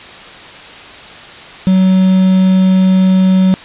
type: tone with quantisation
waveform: triangle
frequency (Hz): 187.6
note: F#3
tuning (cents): +24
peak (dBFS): -4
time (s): 1.67-3.54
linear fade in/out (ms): 0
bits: 4
effects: white hiss -32 dBFS RMS until 3.64 s + resampled to 8000 Hz